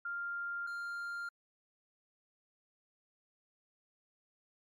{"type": "tone pair in turn", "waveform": ["sine", "triangle"], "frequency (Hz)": [1396.9, 1396.9], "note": ["F6", "F6"], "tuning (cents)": [0, 0], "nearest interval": "unison", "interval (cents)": 0, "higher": "neither", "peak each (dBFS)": [-36, -36], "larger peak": "neither", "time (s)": [[0.05, 0.67], [0.67, 1.29]], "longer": "neither", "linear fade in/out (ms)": 5, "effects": ["MP3 64 kbps"]}